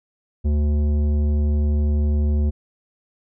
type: tone with tanh clipping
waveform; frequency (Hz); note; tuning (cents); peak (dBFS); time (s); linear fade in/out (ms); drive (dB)
sine; 74; D2; +14; -18; 0.44-2.51; 20; 12
effects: none